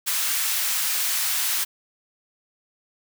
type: high-pass noise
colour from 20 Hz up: white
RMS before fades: -24 dBFS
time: 0.06-1.65 s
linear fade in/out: 20 ms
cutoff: 1200 Hz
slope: 12 dB/octave
effects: none